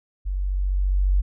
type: tone with level ramp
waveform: sine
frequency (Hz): 47.27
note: F#1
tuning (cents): +38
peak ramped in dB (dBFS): -23 to -15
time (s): 0.25-1.22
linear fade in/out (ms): 20
effects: none

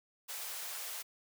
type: high-pass noise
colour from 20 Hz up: white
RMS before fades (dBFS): -42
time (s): 0.28-1.03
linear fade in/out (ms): 20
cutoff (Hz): 500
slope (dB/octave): 24
effects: none

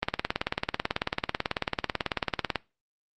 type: click train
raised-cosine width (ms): 0.3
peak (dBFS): -9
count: 47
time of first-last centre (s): 0.03-2.557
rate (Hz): 18.2
effects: noise-tail reverb RT60 0.3 s tail -23 dB re dry + Opus 32 kbps

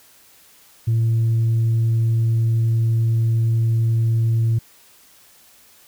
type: tone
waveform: sine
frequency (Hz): 113.9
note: A#2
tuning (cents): -40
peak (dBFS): -13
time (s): 0.87-4.59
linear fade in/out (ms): 10
effects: tanh soft clip ceiling -13 dBFS + white hiss -51 dBFS RMS until 5.87 s

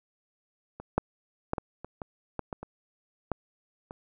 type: clicks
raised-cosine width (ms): 1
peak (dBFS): -26 / -9 / -13 / -17 / -25 / -22 / -17 / -20 / -25 / -14 / -26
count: 11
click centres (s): 0.8 / 0.98 / 1.534 / 1.582 / 1.846 / 2.018 / 2.393 / 2.528 / 2.63 / 3.317 / 3.909
effects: none

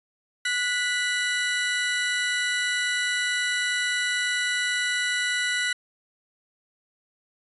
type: tone pair together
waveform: 30% pulse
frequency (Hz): 1469.3 / 1975.5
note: F#6 / B6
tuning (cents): -13 / 0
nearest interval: perfect fourth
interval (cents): 513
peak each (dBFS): -24 / -23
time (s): 0.45-5.73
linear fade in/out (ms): 5
effects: resampled to 24000 Hz

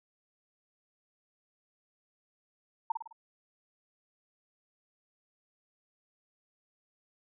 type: tone with echo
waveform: sine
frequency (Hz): 907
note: A#5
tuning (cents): -48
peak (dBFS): -25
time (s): 2.9-2.92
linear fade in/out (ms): 5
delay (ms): 52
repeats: 4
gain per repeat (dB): -6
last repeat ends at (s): 3.128
effects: none

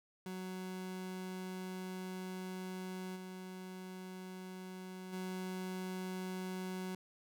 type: tone with level steps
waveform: 30% pulse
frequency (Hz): 185.5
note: F#3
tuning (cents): +5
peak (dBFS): -39 / -43 / -37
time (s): 0.26-6.95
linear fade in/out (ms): 2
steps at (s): 3.15 / 5.12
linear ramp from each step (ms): 20
effects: none

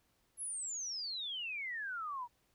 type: exponential sweep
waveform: sine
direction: down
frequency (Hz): 11175 to 932.3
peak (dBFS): -38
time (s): 0.37-2.28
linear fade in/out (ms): 50
effects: pink hiss -75 dBFS RMS until 2.54 s

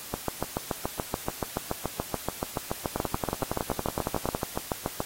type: two click trains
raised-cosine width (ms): 1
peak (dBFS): -13 / -13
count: 16 / 35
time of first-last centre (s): 2.96-4.349 / 0.14-5.004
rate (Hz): 10.8 / 6.99
effects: white hiss -41 dBFS RMS until 5.05 s + AAC 48 kbps

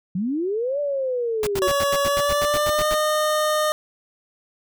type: linear two-way sweep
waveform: sine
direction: up then down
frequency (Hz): 170 to 587.3 to 363.3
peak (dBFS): -21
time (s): 0.15-1.68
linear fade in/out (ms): 5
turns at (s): 0.8
type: noise bursts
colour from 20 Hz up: pink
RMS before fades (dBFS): -28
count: 13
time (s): 1.43-2.945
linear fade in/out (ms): 2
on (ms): 39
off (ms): 84
type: tone with pitch glide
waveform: 25% pulse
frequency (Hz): 564 to 611.5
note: C#5 to D#5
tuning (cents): +30 to -30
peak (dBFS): -15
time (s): 1.62-3.72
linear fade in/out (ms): 0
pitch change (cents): +140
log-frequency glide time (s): 2.04-2.9
effects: none

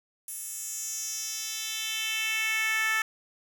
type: tone with high-pass filter sweep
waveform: 10% pulse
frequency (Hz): 440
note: A4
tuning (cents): 0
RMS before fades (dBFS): -31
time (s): 0.28-3.02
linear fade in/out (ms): 2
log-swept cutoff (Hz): 9900 to 1600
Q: 2.4
effects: none

